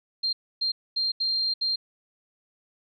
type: tone bursts at uneven times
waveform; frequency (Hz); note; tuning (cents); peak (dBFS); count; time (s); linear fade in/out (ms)
sine; 4186; C8; 0; -23; 5; 0.23-0.33 / 0.61-0.72 / 0.96-1.12 / 1.2-1.54 / 1.61-1.76; 10
effects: none